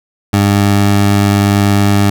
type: tone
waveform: 20% pulse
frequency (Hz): 101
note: G#2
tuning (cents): -48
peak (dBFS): -3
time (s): 0.33-2.1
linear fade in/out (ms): 5
effects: none